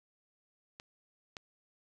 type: clicks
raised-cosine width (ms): 0.2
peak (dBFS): -29 / -25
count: 2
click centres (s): 0.799 / 1.368
effects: none